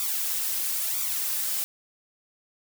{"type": "noise with flanger", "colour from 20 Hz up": "blue", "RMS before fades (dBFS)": -28, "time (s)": [0, 1.64], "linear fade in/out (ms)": 0, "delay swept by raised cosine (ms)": [0.84, 3.94], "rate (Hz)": 1, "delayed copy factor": 0.75, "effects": []}